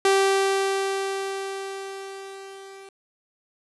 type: tone with level ramp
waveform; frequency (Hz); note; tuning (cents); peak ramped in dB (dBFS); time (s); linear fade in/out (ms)
sawtooth; 389.6; G4; -11; -12 to -38; 0.05-2.89; 2
effects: resampled to 24000 Hz + 9-bit